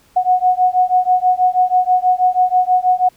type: beating tone pair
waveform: sine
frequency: 730 / 736.2 Hz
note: F#5 / F#5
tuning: -24 / -9 cents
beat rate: 6.2 Hz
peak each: -14 dBFS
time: 0.16-3.09 s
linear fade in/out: 10 ms
effects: pink hiss -53 dBFS RMS until 3.16 s